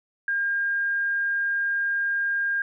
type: tone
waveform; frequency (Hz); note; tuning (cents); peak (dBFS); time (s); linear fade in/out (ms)
sine; 1610; G6; +46; -22; 0.28-2.62; 2
effects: none